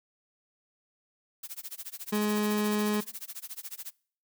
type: noise with tremolo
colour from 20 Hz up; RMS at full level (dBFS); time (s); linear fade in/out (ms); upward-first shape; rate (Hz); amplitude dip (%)
blue; -38; 1.43-3.91; 5; sine; 14; 100
type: tone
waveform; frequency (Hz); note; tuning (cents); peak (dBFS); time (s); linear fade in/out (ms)
30% pulse; 210; G#3; +19; -23; 2.12-3.01; 10
effects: noise-tail reverb RT60 0.5 s tail -25 dB re dry